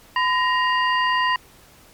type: harmonic tone with a mistuned harmonic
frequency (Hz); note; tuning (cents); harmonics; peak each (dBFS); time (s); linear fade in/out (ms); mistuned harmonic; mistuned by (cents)
938; A#5; +11; 1 / 2 / 3 / 5; -19 / -22 / -27 / -35; 0.16-1.36; 2; 1; +130
effects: pink hiss -50 dBFS RMS until 1.93 s + MP3 96 kbps